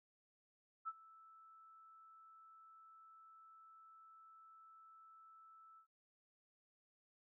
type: tone with ADSR envelope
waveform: sine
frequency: 1316 Hz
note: E6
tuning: 3 cents flat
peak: -39 dBFS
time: 0.85-5.87 s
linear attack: 30 ms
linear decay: 41 ms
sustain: -21 dB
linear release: 93 ms
effects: none